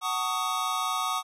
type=chord; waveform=square; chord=D# half-diminished seventh; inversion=first; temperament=just; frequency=746.7 / 896 / 1120.1 / 1244.5 Hz; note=F#5 / A5 / C#6 / D#6; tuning=+16 / +31 / +18 / 0 cents; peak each=-35 / -37 / -32 / -31 dBFS; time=0.01-1.23 s; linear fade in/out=50 ms; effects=resampled to 32000 Hz